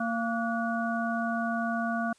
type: harmonic tone with a mistuned harmonic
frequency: 229.8 Hz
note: A#3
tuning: 25 cents flat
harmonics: 1 / 3 / 5 / 6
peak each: -30 / -32 / -37 / -34 dBFS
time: 0-2.13 s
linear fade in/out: 5 ms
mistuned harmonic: 6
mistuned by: +100 cents
effects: white hiss -63 dBFS RMS until 2.18 s + resampled to 22050 Hz